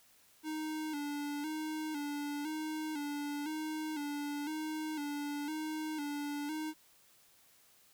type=tone with vibrato; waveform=square; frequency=300.3 Hz; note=D4; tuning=39 cents sharp; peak=-37 dBFS; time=0.43-6.74 s; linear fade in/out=50 ms; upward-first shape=square; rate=0.99 Hz; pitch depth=60 cents each way; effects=white hiss -65 dBFS RMS until 7.93 s